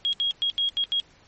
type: tone bursts at uneven times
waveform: sine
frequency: 3285 Hz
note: G#7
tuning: 20 cents flat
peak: -21 dBFS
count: 6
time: 0.05-0.13 / 0.2-0.31 / 0.42-0.5 / 0.58-0.69 / 0.77-0.84 / 0.92-1 s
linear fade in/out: 0 ms
effects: pink hiss -56 dBFS RMS until 1.27 s + MP3 32 kbps